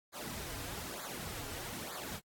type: noise with flanger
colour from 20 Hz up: pink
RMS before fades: -43 dBFS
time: 0.12-2.21 s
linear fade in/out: 50 ms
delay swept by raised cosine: 0.35 to 5.45 ms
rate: 1.1 Hz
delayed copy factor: -0.95
effects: AAC 64 kbps